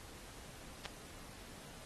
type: clicks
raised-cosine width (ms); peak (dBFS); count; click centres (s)
0.2; -25; 2; 0.854 / 0.859
effects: pink hiss -54 dBFS RMS until 1.85 s + AAC 32 kbps